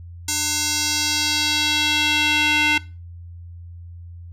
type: tone with band-pass filter sweep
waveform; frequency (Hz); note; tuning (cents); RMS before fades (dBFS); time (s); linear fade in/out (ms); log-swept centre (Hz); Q
square; 300; D4; +37; -20; 0.28-2.78; 5; 7000 to 2500; 1.9
effects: noise-tail reverb RT60 0.3 s tail -20 dB re dry + added 86 Hz sine -35 dBFS peak until 4.32 s